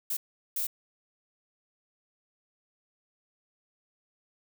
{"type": "noise bursts at uneven times", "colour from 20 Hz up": "violet", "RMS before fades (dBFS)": -31, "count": 2, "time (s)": [[0.1, 0.17], [0.56, 0.67]], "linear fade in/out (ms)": 5, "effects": []}